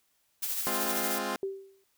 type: noise with tremolo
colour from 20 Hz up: blue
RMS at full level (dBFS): -31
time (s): 0.42-1.19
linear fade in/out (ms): 10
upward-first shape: sine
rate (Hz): 13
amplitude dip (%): 40
type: chord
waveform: 10% pulse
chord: F minor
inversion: first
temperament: equal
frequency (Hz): 207.7 / 261.6 / 349.2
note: Ab3 / C4 / F4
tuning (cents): 0 / 0 / 0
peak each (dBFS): -27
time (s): 0.67-1.36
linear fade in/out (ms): 0
type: tone with exponential decay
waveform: sine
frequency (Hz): 388.7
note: G4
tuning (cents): -15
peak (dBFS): -27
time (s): 1.43-1.84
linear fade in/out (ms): 1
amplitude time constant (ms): 87
effects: white hiss -72 dBFS RMS until 1.97 s